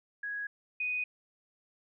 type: tone pair in turn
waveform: sine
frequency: 1661.2 / 2489 Hz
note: G#6 / D#7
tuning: 0 / 0 cents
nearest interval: perfect fifth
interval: 700 cents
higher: second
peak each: -34 / -30 dBFS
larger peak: second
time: 0.23-0.47 / 0.8-1.04 s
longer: neither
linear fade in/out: 5 ms
effects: none